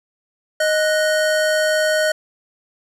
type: tone pair together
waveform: square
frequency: 621 / 1477 Hz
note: D#5 / F#6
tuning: -3 / -3 cents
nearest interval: octave + minor third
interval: 1500 cents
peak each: -17 / -22 dBFS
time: 0.6-2.12 s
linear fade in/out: 5 ms
effects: low-pass 11000 Hz 12 dB/octave + 9-bit